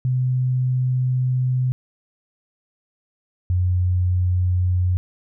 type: tone pair in turn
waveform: sine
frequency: 127.5 / 90.4 Hz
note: C3 / F#2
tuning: -44 / -40 cents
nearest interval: tritone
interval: 596 cents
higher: first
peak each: -17 / -16 dBFS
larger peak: second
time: 0.05-1.72 / 3.5-4.97 s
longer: first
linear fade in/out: 0 ms
effects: none